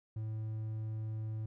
triangle tone, 109.4 Hz, A2, 9 cents flat, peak -34 dBFS, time 0.16-1.46 s, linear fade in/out 5 ms, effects none

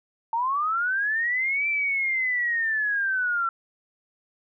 sine linear two-way sweep, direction up then down, 891 to 2349 to 1341 Hz, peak -22 dBFS, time 0.33-3.49 s, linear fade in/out 2 ms, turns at 1.68 s, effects none

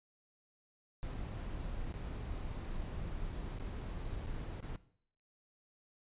brown noise with dropouts, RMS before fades -41 dBFS, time 1.03-4.76 s, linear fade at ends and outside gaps 0 ms, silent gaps 1.924-1.941 / 3.587-3.598 / 4.263-4.269 / 4.604-4.627 s, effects noise-tail reverb RT60 0.6 s tail -17 dB re dry + resampled to 8000 Hz

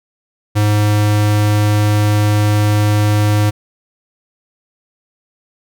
square tone, 104.8 Hz, G#2, 16 cents sharp, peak -11 dBFS, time 0.55-3.51 s, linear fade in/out 20 ms, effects none

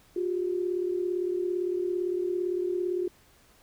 sine tone pair together, 356.2 / 393.9 Hz, F4 / G4, +34 / +8 cents, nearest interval major second, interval 174 cents, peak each -27 / -33 dBFS, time 0.16-3.08 s, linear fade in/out 5 ms, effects pink hiss -60 dBFS RMS until 3.62 s

